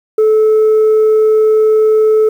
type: tone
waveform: sine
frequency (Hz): 434.2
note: A4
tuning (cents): -23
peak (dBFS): -4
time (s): 0.18-2.29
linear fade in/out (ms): 5
effects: tanh soft clip ceiling -5 dBFS + 7-bit